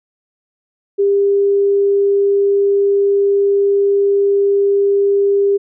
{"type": "tone", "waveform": "sine", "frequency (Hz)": 399.8, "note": "G4", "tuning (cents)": 34, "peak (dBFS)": -10, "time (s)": [0.98, 5.58], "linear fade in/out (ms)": 20, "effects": []}